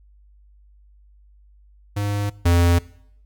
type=tone pair in turn; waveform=square; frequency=102.2 / 86.34 Hz; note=G#2 / F2; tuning=-27 / -19 cents; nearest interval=minor third; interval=292 cents; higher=first; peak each=-22 / -14 dBFS; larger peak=second; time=1.96-2.3 / 2.45-2.79 s; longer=neither; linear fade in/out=10 ms; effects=noise-tail reverb RT60 0.7 s tail -21 dB re dry + added 50 Hz sine -49 dBFS peak until 3.25 s